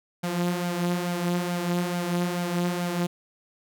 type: tone with flanger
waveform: sawtooth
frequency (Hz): 175.6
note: F3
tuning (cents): +10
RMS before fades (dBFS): -27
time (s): 0.23-3.07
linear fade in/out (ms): 10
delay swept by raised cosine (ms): 1.3 to 6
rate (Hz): 2.3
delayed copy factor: +0.5
effects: none